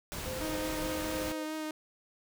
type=noise; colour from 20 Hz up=pink; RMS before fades=-39 dBFS; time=0.12-1.32 s; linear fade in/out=0 ms
type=tone with tremolo; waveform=sine; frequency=517 Hz; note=C5; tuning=21 cents flat; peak=-37 dBFS; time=0.24-1.46 s; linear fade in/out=50 ms; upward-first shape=square; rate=3.4 Hz; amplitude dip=35%
type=tone with vibrato; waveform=sawtooth; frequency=311.1 Hz; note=D#4; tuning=in tune; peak=-31 dBFS; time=0.41-1.71 s; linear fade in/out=2 ms; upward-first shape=triangle; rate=4.6 Hz; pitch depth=17 cents each way
effects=none